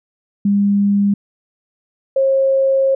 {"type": "tone pair in turn", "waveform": "sine", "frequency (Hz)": [201.6, 538.2], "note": ["G3", "C5"], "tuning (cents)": [49, 49], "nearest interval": "octave + perfect fourth", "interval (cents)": 1700, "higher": "second", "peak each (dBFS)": -11, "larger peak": "neither", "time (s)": [[0.45, 1.14], [2.16, 2.95]], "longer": "second", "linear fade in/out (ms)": 5, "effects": []}